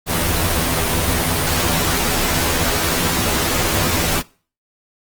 pink noise with comb filter, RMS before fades -18 dBFS, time 0.06-4.23 s, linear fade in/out 50 ms, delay 12 ms, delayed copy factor +1, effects noise-tail reverb RT60 0.4 s tail -22 dB re dry + Opus 24 kbps

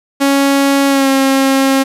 sawtooth tone with pitch glide, 277.2 to 269.6 Hz, C#4 to C#4, 0 to -48 cents, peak -5 dBFS, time 0.2-1.84 s, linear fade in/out 20 ms, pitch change -48 cents, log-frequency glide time 0.88-1.09 s, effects resampled to 32000 Hz + 7-bit

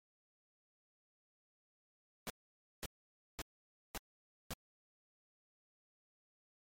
pink noise bursts, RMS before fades -42 dBFS, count 5, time 2.27-4.535 s, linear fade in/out 0 ms, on 29 ms, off 530 ms, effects MP3 64 kbps

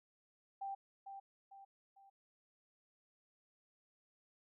sine tone with echo, 786 Hz, G5, 4 cents sharp, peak -40 dBFS, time 0.61-0.75 s, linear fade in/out 10 ms, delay 450 ms, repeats 3, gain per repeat -7 dB, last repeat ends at 2.1 s, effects none

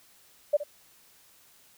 sine tone with echo, 587 Hz, D5, 1 cent flat, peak -18 dBFS, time 0.53-0.57 s, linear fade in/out 10 ms, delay 68 ms, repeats 1, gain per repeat -13 dB, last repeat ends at 0.638 s, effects white hiss -59 dBFS RMS until 1.77 s

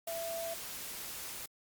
sine tone in noise, 667 Hz, E5, 20 cents sharp, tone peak -37 dBFS, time 0.07-0.54 s, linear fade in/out 5 ms, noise white, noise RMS -43 dBFS, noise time 0.07-1.46 s, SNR +3 dB, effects Opus 48 kbps

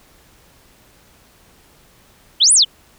sine exponential two-way sweep, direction up then down, 2877 to 10350 to 2877 Hz, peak -8 dBFS, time 2.4-2.65 s, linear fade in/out 20 ms, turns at 2.53 s, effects pink hiss -51 dBFS RMS until 2.98 s

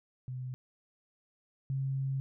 sine tone pair in turn, 127.6 / 134.95 Hz, C3 / C#3, -43 / -46 cents, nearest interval minor second, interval 97 cents, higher second, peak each -36 / -30 dBFS, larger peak second, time 0.28-0.54 / 1.7-2.2 s, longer second, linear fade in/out 0 ms, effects none

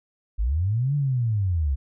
sine linear two-way sweep, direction up then down, 46 to 147.3 to 64.1 Hz, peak -20 dBFS, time 0.38-1.76 s, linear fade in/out 20 ms, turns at 0.95 s, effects none

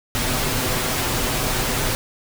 pink noise with comb filter, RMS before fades -22 dBFS, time 0.15-1.95 s, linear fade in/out 0 ms, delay 7.9 ms, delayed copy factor +0.5, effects none

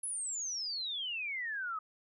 sine exponential sweep, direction down, 10670 to 1244.5 Hz, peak -35 dBFS, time 0.03-1.79 s, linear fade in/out 5 ms, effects none

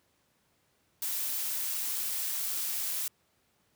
blue noise, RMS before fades -33 dBFS, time 1.02-3.08 s, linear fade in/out 2 ms, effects pink hiss -71 dBFS RMS until 3.75 s + high-pass 80 Hz 12 dB/octave

